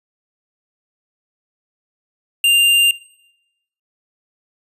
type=tone; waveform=square; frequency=2794 Hz; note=F7; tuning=in tune; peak=-11 dBFS; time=2.44-2.91 s; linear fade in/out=2 ms; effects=noise-tail reverb RT60 0.9 s tail -21 dB re dry + resampled to 32000 Hz